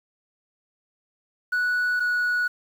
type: tone pair in turn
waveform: sine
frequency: 1474 / 1465.5 Hz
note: F#6 / F#6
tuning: -7 / -17 cents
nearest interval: unison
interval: 10 cents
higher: first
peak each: -18 dBFS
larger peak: neither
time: 1.52-2 / 2-2.48 s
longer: neither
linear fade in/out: 10 ms
effects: tanh soft clip ceiling -20 dBFS + 8-bit